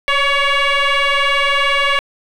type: tone with frequency modulation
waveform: sine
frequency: 554.4 Hz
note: C#5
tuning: in tune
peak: -10 dBFS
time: 0.08-1.99 s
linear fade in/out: 0 ms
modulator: 563 Hz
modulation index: 4.7
effects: tanh soft clip ceiling -10 dBFS + 8-bit